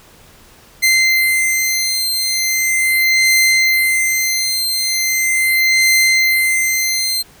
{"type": "beating tone pair", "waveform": "sawtooth", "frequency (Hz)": [2078, 2078.39], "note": ["C7", "C7"], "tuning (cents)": [-12, -12], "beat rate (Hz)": 0.39, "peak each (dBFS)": -12, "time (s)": [0.82, 7.23], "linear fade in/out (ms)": 20, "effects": ["pink hiss -45 dBFS RMS until 7.4 s"]}